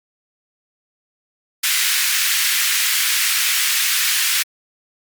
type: high-pass noise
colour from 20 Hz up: pink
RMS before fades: -18 dBFS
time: 1.63-4.43 s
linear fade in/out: 10 ms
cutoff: 1700 Hz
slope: 24 dB/octave
effects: Opus 48 kbps